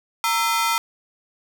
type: ring-modulated tone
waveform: sawtooth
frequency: 1124 Hz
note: C#6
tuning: 24 cents sharp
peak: -12 dBFS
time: 0.24-0.78 s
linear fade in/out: 0 ms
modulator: 202 Hz
effects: none